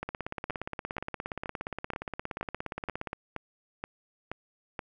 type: two click trains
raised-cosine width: 0.5 ms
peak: -19 / -19 dBFS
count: 11 / 53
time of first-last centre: 0.03-4.792 / 0.09-3.131 s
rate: 2.1 / 17.1 Hz
effects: none